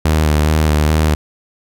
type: tone with vibrato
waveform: sawtooth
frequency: 76.7 Hz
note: D#2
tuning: 24 cents flat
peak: -7 dBFS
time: 0.05-1.15 s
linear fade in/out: 5 ms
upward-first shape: square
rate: 2.4 Hz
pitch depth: 25 cents each way
effects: none